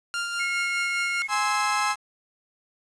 sawtooth tone with tremolo, 1396.9 Hz, F6, in tune, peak -22 dBFS, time 0.14-1.22 s, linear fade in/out 0 ms, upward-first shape sine, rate 4.9 Hz, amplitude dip 35%
sine tone, 2173 Hz, C#7, 35 cents flat, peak -26 dBFS, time 0.39-1.28 s, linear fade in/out 20 ms
30% pulse chord, Ab augmented, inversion none, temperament equal with one note detuned, 830.6 / 1046.5 / 1302.6 Hz, Ab5 / C6 / E6, 0 / 0 / -21 cents, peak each -24 dBFS, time 1.28-1.96 s, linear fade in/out 50 ms
effects resampled to 22050 Hz + 8-bit

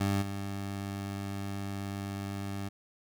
20% pulse tone with level steps, 99.1 Hz, G2, 19 cents sharp, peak -22 / -30 dBFS, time 0-2.69 s, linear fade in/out 10 ms, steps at 0.21 s, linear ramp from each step 20 ms, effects none

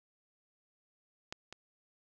clicks, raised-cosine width 0.2 ms, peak -22 / -28 dBFS, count 2, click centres 1.325 / 1.526 s, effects none

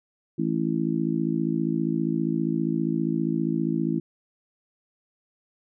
harmonic tone, 55 Hz, A1, in tune, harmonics 3 / 4 / 5 / 6, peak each -28 / -28 / -28 / -28 dBFS, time 0.38-4 s, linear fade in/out 10 ms, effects none

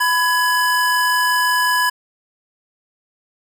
square tone pair together, 998.3 / 1679 Hz, B5 / G#6, +18 / +18 cents, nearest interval major sixth, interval 900 cents, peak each -18 dBFS, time 0-1.9 s, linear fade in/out 10 ms, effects none

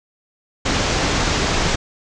pink low-pass noise, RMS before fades -19 dBFS, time 0.65-1.76 s, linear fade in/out 10 ms, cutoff 7100 Hz, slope 48 dB/octave, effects none

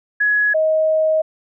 sine tone pair in turn, 1681 / 629.7 Hz, G#6 / D#5, +20 / +21 cents, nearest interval octave + perfect fourth, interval 1699 cents, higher first, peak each -13 dBFS, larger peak neither, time 0.2-0.54 / 0.54-1.22 s, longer second, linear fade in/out 10 ms, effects none

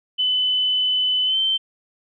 sine tone with pitch glide, 3013 to 3105 Hz, F#7 to G7, +31 to -17 cents, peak -17 dBFS, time 0.18-1.58 s, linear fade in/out 20 ms, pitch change +52 cents, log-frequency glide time 1.25-1.38 s, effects none

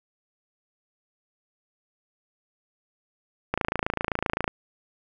click train, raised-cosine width 0.5 ms, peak -9 dBFS, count 27, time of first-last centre 3.54-4.479 s, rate 27.7 Hz, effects none

